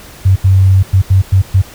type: tone bursts at uneven times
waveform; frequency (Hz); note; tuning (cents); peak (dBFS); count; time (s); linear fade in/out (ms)
sine; 95.3; G2; -48; -4; 6; 0.25-0.36 / 0.44-0.83 / 0.93-1.02 / 1.1-1.22 / 1.32-1.42 / 1.54-1.62; 10
effects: pink hiss -35 dBFS RMS until 1.74 s